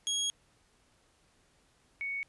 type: tone pair in turn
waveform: 25% pulse / sine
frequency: 3300 / 2224 Hz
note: G#7 / C#7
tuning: -12 / +5 cents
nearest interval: perfect fifth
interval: 683 cents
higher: first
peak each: -26 / -33 dBFS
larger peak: first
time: 0.07-0.3 / 2.01-2.23 s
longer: first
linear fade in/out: 0 ms
effects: pink hiss -68 dBFS RMS until 2.28 s + resampled to 24000 Hz